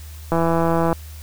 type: click train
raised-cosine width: 1 ms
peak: -6 dBFS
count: 102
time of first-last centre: 0.32-0.928 s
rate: 166 Hz
effects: added 77 Hz sine -34 dBFS peak until 1.22 s + white hiss -45 dBFS RMS until 1.22 s